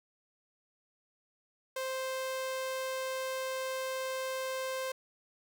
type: tone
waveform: sawtooth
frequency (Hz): 523.3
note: C5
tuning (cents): 0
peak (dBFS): -30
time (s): 1.76-4.92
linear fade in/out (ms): 5
effects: none